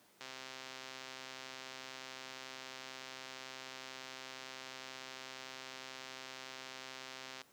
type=click train; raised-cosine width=0.2 ms; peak=-29 dBFS; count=945; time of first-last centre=0.21-7.416 s; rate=131 Hz; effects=pink hiss -66 dBFS RMS until 7.52 s + high-pass 200 Hz 12 dB/octave